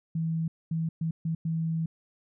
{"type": "tone bursts at uneven times", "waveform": "sine", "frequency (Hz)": 162.7, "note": "E3", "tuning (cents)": -22, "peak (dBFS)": -26, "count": 5, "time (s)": [[0.15, 0.48], [0.71, 0.89], [1.01, 1.11], [1.25, 1.35], [1.45, 1.86]], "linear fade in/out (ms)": 5, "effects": []}